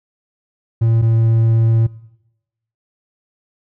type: tone pair in turn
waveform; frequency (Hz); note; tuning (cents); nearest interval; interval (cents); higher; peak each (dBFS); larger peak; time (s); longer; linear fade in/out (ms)
triangle; 114 / 113.49; A#2 / A#2; -38 / -46; unison; 8; first; -9; neither; 0.81-1.02 / 1.02-1.87; second; 10
effects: noise-tail reverb RT60 0.9 s tail -20 dB re dry